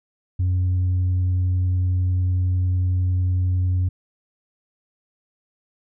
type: tone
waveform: sine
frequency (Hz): 91.1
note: F#2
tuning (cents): -26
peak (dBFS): -15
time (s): 0.39-3.89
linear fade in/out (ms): 10
effects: tanh soft clip ceiling -16 dBFS